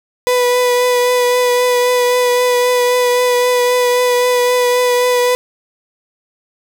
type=tone with vibrato; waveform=35% pulse; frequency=493.9 Hz; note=B4; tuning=in tune; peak=-9 dBFS; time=0.27-5.35 s; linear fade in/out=0 ms; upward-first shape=triangle; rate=3.8 Hz; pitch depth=19 cents each way; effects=none